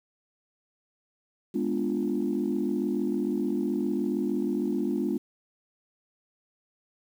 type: chord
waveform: sine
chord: G# diminished seventh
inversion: none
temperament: equal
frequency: 207.7 / 246.9 / 293.7 / 349.2 Hz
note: G#3 / B3 / D4 / F4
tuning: 0 / 0 / 0 / 0 cents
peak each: -30 dBFS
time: 1.54-5.18 s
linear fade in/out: 10 ms
effects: tanh soft clip ceiling -17 dBFS + 9-bit